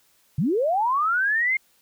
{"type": "linear sweep", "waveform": "sine", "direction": "up", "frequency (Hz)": [120, 2148], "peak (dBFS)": -19, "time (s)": [0.38, 1.57], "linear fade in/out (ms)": 5, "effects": ["white hiss -62 dBFS RMS until 1.81 s"]}